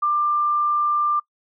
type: tone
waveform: sine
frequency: 1189 Hz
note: D6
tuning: 21 cents sharp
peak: -17 dBFS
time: 0.02-1.2 s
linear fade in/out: 10 ms
effects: noise-tail reverb RT60 0.1 s tail -26 dB re dry